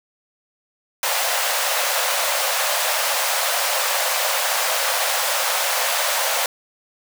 pink high-pass noise, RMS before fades -21 dBFS, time 1.03-6.46 s, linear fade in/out 2 ms, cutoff 510 Hz, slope 96 dB/octave, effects none

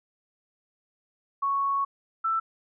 sine tone pair in turn, 1108.7 / 1328.8 Hz, C#6 / E6, 0 / +13 cents, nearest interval minor third, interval 313 cents, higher second, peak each -23 dBFS, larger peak neither, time 1.42-1.85 / 2.24-2.4 s, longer first, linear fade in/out 10 ms, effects none

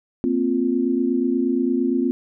sine chord, Bb suspended second, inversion none, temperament equal, 233.1 / 261.6 / 349.2 Hz, Bb3 / C4 / F4, 0 / 0 / 0 cents, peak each -24 / -20 / -23 dBFS, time 0.24-2.11 s, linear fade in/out 0 ms, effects none

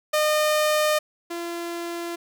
sawtooth tone pair in turn, 609 / 341.8 Hz, D#5 / F4, -37 / -37 cents, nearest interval minor seventh, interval 1000 cents, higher first, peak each -15 / -25 dBFS, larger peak first, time 0.13-0.99 / 1.3-2.16 s, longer neither, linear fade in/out 10 ms, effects none

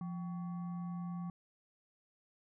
sine tone with frequency modulation, 174.61 Hz, F3, in tune, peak -38 dBFS, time 0.01-1.3 s, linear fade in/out 2 ms, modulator 950 Hz, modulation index 0.32, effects none

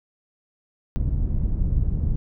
pink low-pass noise, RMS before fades -22 dBFS, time 0.96-2.16 s, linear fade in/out 0 ms, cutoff 120 Hz, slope 12 dB/octave, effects none

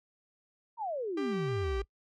sine exponential sweep, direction down, 973 to 48.65 Hz, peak -32 dBFS, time 0.77-1.85 s, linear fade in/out 50 ms
45% pulse tone with vibrato, 392 Hz, G4, in tune, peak -33 dBFS, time 1.17-1.82 s, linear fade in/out 5 ms, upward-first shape square, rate 3.2 Hz, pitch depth 15 cents each way
effects noise-tail reverb RT60 0.1 s tail -26 dB re dry + low-pass 4000 Hz 12 dB/octave

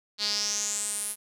sawtooth tone with band-pass filter sweep, 207.7 Hz, G#3, in tune, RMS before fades -30 dBFS, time 0.18-1.16 s, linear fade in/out 50 ms, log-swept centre 4300 to 11000 Hz, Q 6.4, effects none

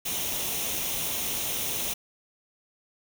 white noise with comb filter, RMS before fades -30 dBFS, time 0.05-1.94 s, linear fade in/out 10 ms, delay 0.32 ms, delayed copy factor +0.55, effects none

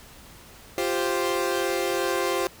sawtooth chord, F suspended second, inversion none, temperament equal, 349.2 / 392 / 523.3 Hz, F4 / G4 / C5, 0 / 0 / 0 cents, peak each -24 dBFS, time 0.78-2.47 s, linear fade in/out 0 ms, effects pink hiss -48 dBFS RMS until 2.6 s

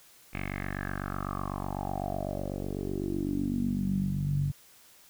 10% pulse tone with low-pass filter sweep, 48 Hz, G1, 36 cents flat, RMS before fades -32 dBFS, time 0.33-4.52 s, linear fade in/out 10 ms, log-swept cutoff 2400 to 130 Hz, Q 6.2, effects white hiss -57 dBFS RMS until 5.09 s

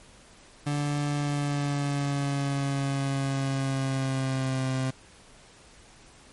30% pulse tone with pitch glide, 145.5 to 131.13 Hz, D3 to C3, -16 to +4 cents, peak -23 dBFS, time 0.66-4.91 s, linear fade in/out 10 ms, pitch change -180 cents, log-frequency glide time 1.12-4.68 s, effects pink hiss -53 dBFS RMS until 6.32 s + MP3 48 kbps

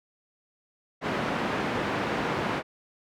pink band-pass noise, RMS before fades -29 dBFS, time 1.01-2.63 s, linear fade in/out 50 ms, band 170 to 2100 Hz, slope 12 dB/octave, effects none

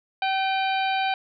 harmonic tone with a mistuned harmonic, 769 Hz, G5, 33 cents flat, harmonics 1 / 2 / 3 / 4 / 5 / 6, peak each -23 / -31 / -30 / -34 / -36 / -41 dBFS, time 0.22-1.14 s, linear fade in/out 2 ms, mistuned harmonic 3, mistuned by +64 cents, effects none

